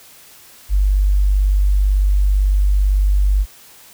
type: tone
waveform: sine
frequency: 49 Hz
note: G1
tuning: in tune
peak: -11 dBFS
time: 0.69-3.46 s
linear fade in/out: 50 ms
effects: white hiss -44 dBFS RMS until 3.93 s